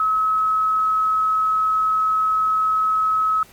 sine tone, 1285 Hz, E6, 45 cents flat, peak -16 dBFS, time 0-3.43 s, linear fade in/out 2 ms, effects pink hiss -48 dBFS RMS until 3.52 s + Opus 32 kbps

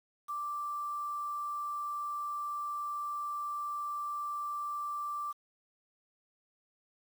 sine tone with quantisation, 1174.7 Hz, D6, in tune, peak -34 dBFS, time 0.28-5.33 s, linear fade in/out 20 ms, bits 9, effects none

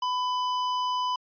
square tone, 1000 Hz, B5, 21 cents sharp, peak -26 dBFS, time 0.02-1.16 s, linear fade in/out 5 ms, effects resampled to 11025 Hz

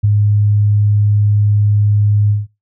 sine tone with ADSR envelope, 103.83 Hz, G#2, in tune, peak -6 dBFS, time 0.03-2.47 s, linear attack 17 ms, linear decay 7 ms, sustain -3 dB, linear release 170 ms, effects noise-tail reverb RT60 0.2 s tail -18 dB re dry

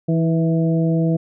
harmonic tone with a mistuned harmonic, 164.1 Hz, E3, 8 cents flat, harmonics 1 / 2 / 3 / 4, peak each -16 / -22 / -26 / -28 dBFS, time 0.08-1.17 s, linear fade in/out 10 ms, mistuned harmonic 2, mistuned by -21 cents, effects none

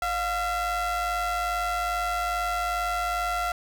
square ring-modulated tone, 329.6 Hz, E4, in tune, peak -23 dBFS, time 0.02-3.52 s, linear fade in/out 2 ms, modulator 1040 Hz, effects none

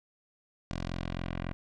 10% pulse tone with low-pass filter sweep, 43.62 Hz, F1, 1 cent flat, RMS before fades -36 dBFS, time 0.71-1.53 s, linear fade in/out 0 ms, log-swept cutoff 5500 to 2300 Hz, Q 1.3, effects none

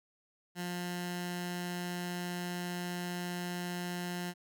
15% pulse tone with notch filter, 177 Hz, F3, 23 cents sharp, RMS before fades -38 dBFS, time 0.55-4.34 s, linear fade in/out 50 ms, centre 480 Hz, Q 0.95, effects none

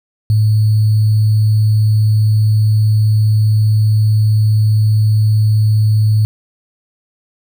sine tone with sample-and-hold, 107.6 Hz, A2, 38 cents flat, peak -8 dBFS, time 0.3-6.25 s, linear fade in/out 0 ms, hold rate 4410 Hz, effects none

